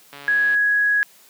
click train, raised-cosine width 0.3 ms, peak -22 dBFS, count 60, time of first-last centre 0.13-0.545 s, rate 142 Hz
sine tone, 1667 Hz, G#6, 6 cents sharp, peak -15 dBFS, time 0.28-1.03 s, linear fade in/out 0 ms
effects white hiss -51 dBFS RMS until 1.29 s + high-pass 150 Hz 12 dB/octave

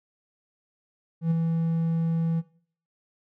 triangle tone with ADSR envelope, 164.81 Hz, E3, in tune, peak -17 dBFS, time 1.21-2.42 s, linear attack 100 ms, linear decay 13 ms, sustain -4 dB, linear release 33 ms, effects noise-tail reverb RT60 0.5 s tail -18 dB re dry

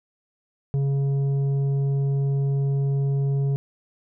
triangle tone with tanh clipping, 138.59 Hz, C#3, in tune, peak -21 dBFS, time 0.74-3.56 s, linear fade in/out 0 ms, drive 11 dB, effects none

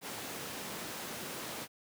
pink high-pass noise, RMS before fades -42 dBFS, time 0.01-1.68 s, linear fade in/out 50 ms, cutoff 190 Hz, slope 12 dB/octave, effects none

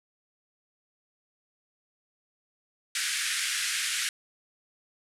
pink band-pass noise, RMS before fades -30 dBFS, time 2.95-4.09 s, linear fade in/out 2 ms, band 1500 to 11000 Hz, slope 48 dB/octave, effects none

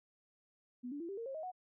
sine tone with pitch steps, 246.9 / 288.6 / 337.3 / 394.2 / 460.7 / 538.5 / 629.4 / 735.6 Hz, B3 / D4 / E4 / G4 / A#4 / C5 / D#5 / F#5, 0 / -30 / +40 / +10 / -20 / +50 / +20 / -10 cents, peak -40 dBFS, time 0.83-1.518 s, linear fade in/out 20 ms, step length 86 ms, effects none

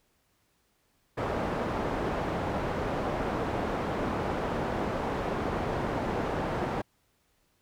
white low-pass noise, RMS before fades -31 dBFS, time 1.17-6.82 s, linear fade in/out 10 ms, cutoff 770 Hz, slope 12 dB/octave, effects pink hiss -71 dBFS RMS until 7.61 s

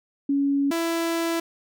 sine / sawtooth tone pair in turn, 280 / 333 Hz, C#4 / E4, +18 / +18 cents, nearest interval minor third, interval 300 cents, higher second, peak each -19 dBFS, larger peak neither, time 0.29-0.71 / 0.71-1.4 s, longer second, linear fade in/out 5 ms, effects none

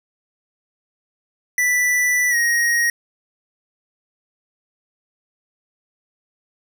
square tone with pitch glide, 1975.5 to 1879.8 Hz, B6 to A#6, 0 to +14 cents, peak -16 dBFS, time 1.58-2.9 s, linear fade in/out 2 ms, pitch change -86 cents, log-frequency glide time 2.3-2.35 s, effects none

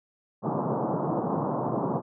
pink band-pass noise, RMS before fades -28 dBFS, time 0.42-2.02 s, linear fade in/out 50 ms, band 130 to 1100 Hz, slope 48 dB/octave, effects none

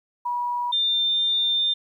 sine tone pair in turn, 969 / 3601 Hz, B5 / A7, -33 / +39 cents, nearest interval octave + major seventh, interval 2272 cents, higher second, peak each -23 / -19 dBFS, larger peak second, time 0.25-0.72 / 0.72-1.74 s, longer second, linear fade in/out 10 ms, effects 10-bit

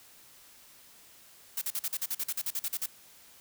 blue noise bursts, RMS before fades -32 dBFS, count 15, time 1.57-2.861 s, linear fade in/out 5 ms, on 45 ms, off 44 ms, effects white hiss -56 dBFS RMS until 3.4 s

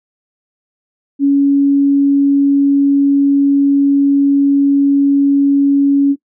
sine tone, 280 Hz, C#4, 18 cents sharp, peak -7 dBFS, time 1.19-6.16 s, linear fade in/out 50 ms, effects noise-tail reverb RT60 0.1 s tail -19 dB re dry

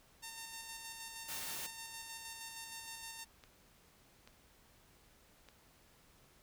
5% pulse tone with tremolo, 909 Hz, A#5, 44 cents flat, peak -33 dBFS, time 0.22-3.25 s, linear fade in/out 20 ms, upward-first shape square, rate 6.4 Hz, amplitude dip 30%
white noise, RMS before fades -44 dBFS, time 1.28-1.67 s, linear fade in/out 10 ms
clicks, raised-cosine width 0.2 ms, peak -38 dBFS, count 3, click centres 3.438 / 4.275 / 5.487 s
effects pink hiss -66 dBFS RMS until 6.42 s

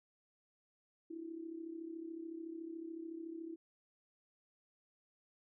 sine tone with amplitude modulation, 328.8 Hz, E4, 4 cents flat, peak -40 dBFS, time 1.1-3.56 s, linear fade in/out 10 ms, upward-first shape sine, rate 33.8 Hz, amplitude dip 70%, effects none

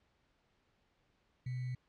sine tone with sample-and-hold, 126 Hz, B2, 35 cents sharp, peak -36 dBFS, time 1.46-1.75 s, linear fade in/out 5 ms, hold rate 2100 Hz, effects pink hiss -75 dBFS RMS until 1.88 s + low-pass 4000 Hz 12 dB/octave

